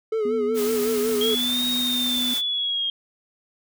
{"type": "tone with vibrato", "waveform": "triangle", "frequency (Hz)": 430, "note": "A4", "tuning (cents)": -40, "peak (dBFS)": -19, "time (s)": [0.12, 1.35], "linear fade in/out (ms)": 5, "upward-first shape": "sine", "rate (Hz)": 5.4, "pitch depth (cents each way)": 70}
{"type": "tone with pitch glide", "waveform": "sine", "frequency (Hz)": [244.8, 247.2], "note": ["B3", "B3"], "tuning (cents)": [-15, 2], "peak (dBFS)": -27, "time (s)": [0.25, 2.34], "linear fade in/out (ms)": 5, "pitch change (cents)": 17, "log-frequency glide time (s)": [0.57, 2.08]}
{"type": "noise", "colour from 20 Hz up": "white", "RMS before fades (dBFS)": -32, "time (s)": [0.54, 2.42], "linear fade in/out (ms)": 50}
{"type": "linear two-way sweep", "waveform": "sine", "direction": "up then down", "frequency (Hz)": [3227, 3765, 3227], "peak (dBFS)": -22, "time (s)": [1.21, 2.9], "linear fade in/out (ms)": 2, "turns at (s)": 1.66}
{"effects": []}